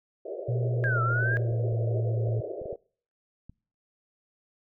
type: band-pass noise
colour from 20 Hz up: pink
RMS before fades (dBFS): -36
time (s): 0.25-2.76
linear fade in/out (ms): 5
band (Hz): 350 to 660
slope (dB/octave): 96
type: tone with pitch glide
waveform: sine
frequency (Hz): 121 to 113.55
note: B2 to A#2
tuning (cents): -35 to -45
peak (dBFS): -25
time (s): 0.48-2.41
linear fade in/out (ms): 10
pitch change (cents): -110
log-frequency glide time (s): 0.71-1.79
type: linear two-way sweep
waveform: sine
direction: down then up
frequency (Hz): 1648 to 1307 to 1648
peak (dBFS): -26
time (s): 0.84-1.37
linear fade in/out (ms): 0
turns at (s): 1.02
type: clicks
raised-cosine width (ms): 5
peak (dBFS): -33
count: 8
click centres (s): 1.521 / 1.73 / 2.284 / 2.391 / 2.616 / 2.657 / 2.728 / 3.496
effects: noise-tail reverb RT60 0.5 s tail -26 dB re dry